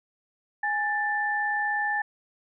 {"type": "tone pair together", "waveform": "sine", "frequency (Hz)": [830, 1765.8], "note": ["G#5", "A6"], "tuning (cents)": [-1, 6], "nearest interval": "octave + minor second", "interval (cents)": 1307, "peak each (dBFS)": [-28, -26], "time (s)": [0.63, 2.02], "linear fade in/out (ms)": 5, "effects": []}